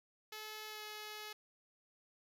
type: tone with pitch glide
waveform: 5% pulse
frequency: 430 to 424.8 Hz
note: A4 to G#4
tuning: -40 to +39 cents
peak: -34 dBFS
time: 0.32-1.33 s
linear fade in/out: 5 ms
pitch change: -21 cents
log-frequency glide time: 0.68-0.83 s
effects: none